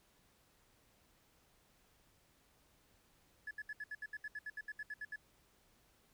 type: tone bursts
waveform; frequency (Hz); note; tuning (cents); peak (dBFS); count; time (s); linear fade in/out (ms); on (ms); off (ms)
triangle; 1708; G#6; +48; -38; 16; 3.47-5.16; 5; 40; 70
effects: tanh soft clip ceiling -38 dBFS + pink hiss -71 dBFS RMS until 6.13 s